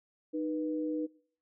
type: tone pair together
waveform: sine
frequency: 308.1 / 489.1 Hz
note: D#4 / B4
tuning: -17 / -17 cents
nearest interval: minor sixth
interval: 800 cents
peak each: -32 / -37 dBFS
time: 0.33-1.07 s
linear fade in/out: 20 ms
effects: noise-tail reverb RT60 0.5 s tail -21 dB re dry